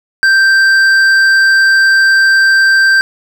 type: tone with hard clipping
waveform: sine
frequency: 1568 Hz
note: G6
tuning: in tune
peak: -7 dBFS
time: 0.23-3.01 s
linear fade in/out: 0 ms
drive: 7 dB
effects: none